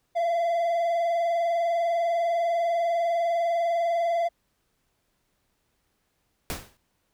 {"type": "tone with vibrato", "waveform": "triangle", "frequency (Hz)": 680, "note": "F5", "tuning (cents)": -46, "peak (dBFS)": -20, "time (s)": [0.15, 4.29], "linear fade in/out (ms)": 20, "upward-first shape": "sine", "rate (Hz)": 20, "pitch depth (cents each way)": 44}
{"type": "noise with exponential decay", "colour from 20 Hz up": "pink", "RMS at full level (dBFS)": -28, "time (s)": [6.5, 6.77], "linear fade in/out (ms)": 0, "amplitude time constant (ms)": 58}
{"effects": ["pink hiss -73 dBFS RMS until 7.13 s"]}